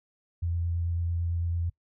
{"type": "tone with vibrato", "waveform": "sine", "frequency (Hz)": 85.2, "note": "F2", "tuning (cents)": -42, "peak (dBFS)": -26, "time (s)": [0.42, 1.7], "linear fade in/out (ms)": 10, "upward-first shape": "sine", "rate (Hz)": 9, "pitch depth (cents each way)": 14, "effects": ["noise-tail reverb RT60 0.1 s tail -23 dB re dry"]}